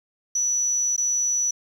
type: tone with dropouts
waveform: sine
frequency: 5920 Hz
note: F#8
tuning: in tune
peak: -20 dBFS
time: 0.35-1.51 s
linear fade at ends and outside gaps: 5 ms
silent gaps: 0.964-0.978 s
effects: 8-bit